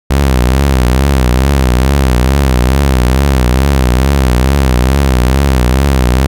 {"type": "tone with vibrato", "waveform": "sawtooth", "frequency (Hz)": 65.41, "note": "C2", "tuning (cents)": 0, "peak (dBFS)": -3, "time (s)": [0.1, 6.27], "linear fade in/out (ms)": 10, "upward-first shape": "triangle", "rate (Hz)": 2.3, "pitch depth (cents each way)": 150, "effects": []}